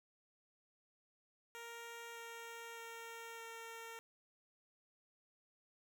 10% pulse tone with pitch steps, 466.2 / 463.2 / 460.3 / 457.4 Hz, A#4 / A#4 / A#4 / A#4, 0 / -11 / -22 / -33 cents, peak -40 dBFS, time 1.55-3.99 s, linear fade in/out 0 ms, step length 610 ms, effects none

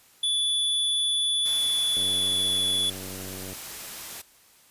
square tone with pitch glide, 3454 to 3428 Hz, A7 to A7, -33 to -46 cents, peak -23 dBFS, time 0.23-2.9 s, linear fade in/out 5 ms, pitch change -13 cents, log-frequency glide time 1.29-2.71 s
white noise, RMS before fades -38 dBFS, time 1.45-4.22 s, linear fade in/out 10 ms
click train, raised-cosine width 2 ms, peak -28 dBFS, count 148, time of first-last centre 1.97-3.531 s, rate 94.2 Hz
effects white hiss -57 dBFS RMS until 4.7 s + resampled to 32000 Hz

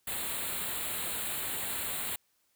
white band-stop noise, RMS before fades -35 dBFS, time 0.07-2.16 s, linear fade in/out 5 ms, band 4300 to 7300 Hz, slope 96 dB/octave, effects white hiss -73 dBFS RMS until 2.55 s

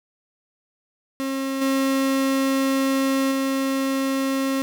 35% pulse tone with level steps, 269.3 Hz, C#4, 50 cents flat, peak -22 / -17 / -19 dBFS, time 1.2-4.62 s, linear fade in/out 0 ms, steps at 1.61 / 3.31 s, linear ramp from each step 10 ms, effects none

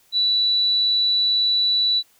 sine tone, 3951 Hz, B7, in tune, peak -16 dBFS, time 0.12-2.03 s, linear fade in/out 50 ms, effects white hiss -58 dBFS RMS until 2.19 s

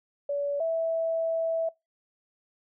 sine tone pair in turn, 571 / 655.6 Hz, D5 / E5, -49 / -10 cents, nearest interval major second, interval 239 cents, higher second, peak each -26 / -24 dBFS, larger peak second, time 0.29-0.6 / 0.6-1.69 s, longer second, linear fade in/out 5 ms, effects noise-tail reverb RT60 0.2 s tail -23 dB re dry

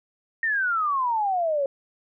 sine exponential sweep, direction down, 1864.7 to 539 Hz, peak -21 dBFS, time 0.43-1.66 s, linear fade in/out 2 ms, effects none

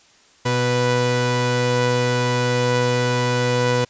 sawtooth tone pair together, 123.47 / 492.8 Hz, B2 / B4, 0 / -4 cents, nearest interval 2 octaves, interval 2396 cents, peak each -16 dBFS, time 0.45-3.85 s, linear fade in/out 10 ms, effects white hiss -53 dBFS RMS until 3.89 s + resampled to 16000 Hz

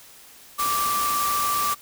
sine tone in noise, 1169 Hz, D6, 8 cents flat, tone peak -22 dBFS, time 0.58-1.75 s, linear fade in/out 20 ms, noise white, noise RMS -28 dBFS, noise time 0.58-1.75 s, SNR +3 dB, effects white hiss -48 dBFS RMS until 1.81 s

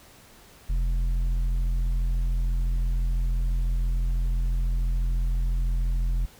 sine tone with tanh clipping, 42.99 Hz, F1, 27 cents flat, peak -23 dBFS, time 0.69-6.26 s, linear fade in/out 10 ms, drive 7 dB, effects pink hiss -52 dBFS RMS until 6.39 s

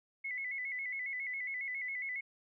sine tone with vibrato, 2086 Hz, C7, 6 cents flat, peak -36 dBFS, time 0.24-2.21 s, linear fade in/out 10 ms, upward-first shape square, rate 7.3 Hz, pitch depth 74 cents each way, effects none

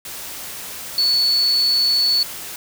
sine tone in noise, 4435 Hz, C#8, in tune, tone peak -14 dBFS, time 0.98-2.23 s, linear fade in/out 2 ms, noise white, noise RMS -32 dBFS, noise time 0.05-2.56 s, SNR +15 dB, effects none

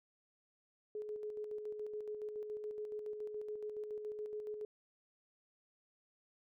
sine tone with tremolo, 423.5 Hz, G#4, 34 cents sharp, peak -39 dBFS, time 0.95-4.65 s, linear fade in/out 2 ms, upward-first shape square, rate 7.1 Hz, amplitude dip 40%, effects none

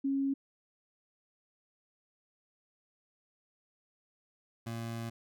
sine / 25% pulse tone pair in turn, 273.9 / 115.16 Hz, C#4 / A#2, -21 / -21 cents, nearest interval octave + minor third, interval 1500 cents, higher first, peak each -28 / -33 dBFS, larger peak first, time 0.04-0.34 / 4.66-5.1 s, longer second, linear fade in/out 10 ms, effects none

